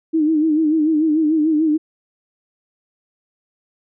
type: tone with vibrato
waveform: sine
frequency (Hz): 311.1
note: D#4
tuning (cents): 0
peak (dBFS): -13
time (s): 0.13-1.78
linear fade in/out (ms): 20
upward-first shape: sine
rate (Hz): 6.8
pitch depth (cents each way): 74
effects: none